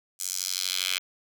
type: tone with high-pass filter sweep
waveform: 10% pulse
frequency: 92.5 Hz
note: F#2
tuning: in tune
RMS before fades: -30 dBFS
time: 0.19-0.99 s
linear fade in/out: 20 ms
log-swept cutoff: 7300 to 2700 Hz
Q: 1.8
effects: none